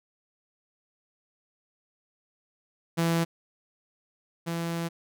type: tone pair in turn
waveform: sawtooth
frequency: 166.8 / 167.96 Hz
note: E3 / E3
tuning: +21 / +33 cents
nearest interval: unison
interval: 12 cents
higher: second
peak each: -19 / -25 dBFS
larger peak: first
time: 2.97-3.25 / 4.46-4.89 s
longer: second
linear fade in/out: 20 ms
effects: none